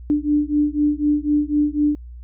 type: beating tone pair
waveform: sine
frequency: 293.7 / 297.7 Hz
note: D4 / D4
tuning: 0 / +24 cents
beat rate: 4 Hz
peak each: -19 dBFS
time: 0.1-1.95 s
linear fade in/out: 0 ms
effects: added 60 Hz sine -34 dBFS peak until 2.23 s